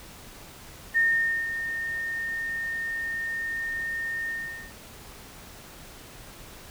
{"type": "tone with ADSR envelope", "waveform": "sine", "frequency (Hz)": 1829, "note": "A#6", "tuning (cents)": -33, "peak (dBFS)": -18, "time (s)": [0.94, 4.73], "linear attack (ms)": 30, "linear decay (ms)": 500, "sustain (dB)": -10, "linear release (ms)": 440, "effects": ["pink hiss -46 dBFS RMS until 6.7 s"]}